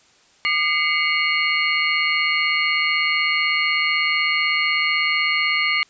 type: tone cluster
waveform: sine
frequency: 1209 / 2066 / 2222 / 2843 / 4305 Hz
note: D6 / C7 / C#7 / F7 / C8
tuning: +50 / -22 / +4 / +30 / +49 cents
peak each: -27 / -22 / -21 / -26 / -27 dBFS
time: 0.45-5.83 s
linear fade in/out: 0 ms
effects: white hiss -55 dBFS RMS until 5.89 s + resampled to 16000 Hz